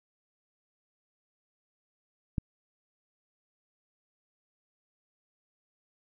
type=click; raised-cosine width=5 ms; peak=-16 dBFS; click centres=2.382 s; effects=none